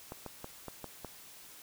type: clicks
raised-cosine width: 1 ms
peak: -27 dBFS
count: 6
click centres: 0.121 / 0.263 / 0.444 / 0.683 / 0.843 / 1.047 s
effects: white hiss -53 dBFS RMS until 1.62 s